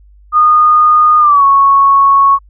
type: tone with pitch glide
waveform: sine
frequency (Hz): 1227 to 1105.8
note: D#6 to C#6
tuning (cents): -25 to -5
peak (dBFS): -4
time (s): 0.32-2.39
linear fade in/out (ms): 50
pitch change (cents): -180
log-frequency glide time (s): 1.19-1.44
effects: added 50 Hz sine -39 dBFS peak until 2.49 s